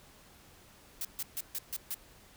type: noise bursts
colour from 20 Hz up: blue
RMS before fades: -36 dBFS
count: 6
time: 1.01-1.944 s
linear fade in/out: 2 ms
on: 39 ms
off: 140 ms
effects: pink hiss -58 dBFS RMS until 2.36 s